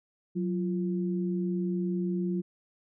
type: tone pair together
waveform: sine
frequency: 183.3 / 346 Hz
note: F#3 / F4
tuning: -16 / -16 cents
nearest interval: major seventh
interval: 1100 cents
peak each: -28 / -33 dBFS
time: 0.35-2.42 s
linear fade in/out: 20 ms
effects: none